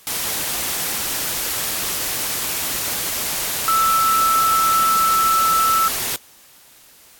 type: tone in noise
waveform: sine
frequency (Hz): 1318.5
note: E6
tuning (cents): 0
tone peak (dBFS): -14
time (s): 3.68-5.88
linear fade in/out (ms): 0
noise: white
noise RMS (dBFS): -23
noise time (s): 0.07-6.16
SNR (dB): +6
effects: white hiss -48 dBFS RMS until 7.19 s + AAC 64 kbps